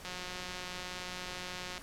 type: click train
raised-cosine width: 0.2 ms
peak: -24 dBFS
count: 314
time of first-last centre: 0.05-1.779 s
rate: 181 Hz
effects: pink hiss -50 dBFS RMS until 1.82 s + low-pass 12000 Hz 12 dB/octave